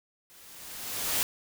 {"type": "noise with level ramp", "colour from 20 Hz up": "white", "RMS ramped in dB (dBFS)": [-55, -26], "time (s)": [0.3, 1.23], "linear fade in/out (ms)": 0, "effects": []}